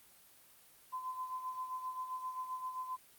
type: tone with tremolo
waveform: sine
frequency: 1023 Hz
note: C6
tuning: 39 cents flat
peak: -36 dBFS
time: 0.92-2.97 s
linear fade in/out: 20 ms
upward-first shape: sine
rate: 7.6 Hz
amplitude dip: 60%
effects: white hiss -62 dBFS RMS until 3.18 s + Opus 32 kbps